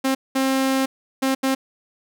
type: tone bursts at uneven times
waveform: sawtooth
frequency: 266.2 Hz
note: C4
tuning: 30 cents sharp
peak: -14 dBFS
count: 4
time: 0.04-0.15 / 0.35-0.86 / 1.22-1.35 / 1.43-1.55 s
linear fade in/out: 10 ms
effects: none